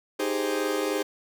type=chord; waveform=40% pulse; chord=Ab major seventh; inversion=second; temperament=equal; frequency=311.1 / 392 / 415.3 / 523.3 Hz; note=Eb4 / G4 / Ab4 / C5; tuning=0 / 0 / 0 / 0 cents; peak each=-30 dBFS; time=0.19-1.03 s; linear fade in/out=10 ms; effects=none